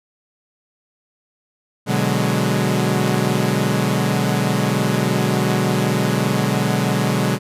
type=chord; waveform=sawtooth; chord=G# half-diminished seventh; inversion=first; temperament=equal; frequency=123.47 / 146.83 / 185 / 207.7 Hz; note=B2 / D3 / F#3 / G#3; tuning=0 / 0 / 0 / 0 cents; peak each=-18 dBFS; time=1.86-7.39 s; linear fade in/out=50 ms; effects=resampled to 32000 Hz